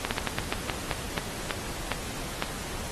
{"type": "slowing click train", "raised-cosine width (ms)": 0.3, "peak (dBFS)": -10, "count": 12, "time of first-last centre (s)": [0.05, 2.424], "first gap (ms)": 59, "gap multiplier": 1.24, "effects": ["pink hiss -37 dBFS RMS until 2.91 s", "AAC 32 kbps"]}